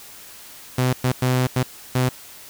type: tone bursts at uneven times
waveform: sawtooth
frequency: 127.3 Hz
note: C3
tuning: 47 cents flat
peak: -13 dBFS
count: 5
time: 0.78-0.93 / 1.04-1.12 / 1.22-1.47 / 1.56-1.63 / 1.95-2.09 s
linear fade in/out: 5 ms
effects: white hiss -42 dBFS RMS until 2.49 s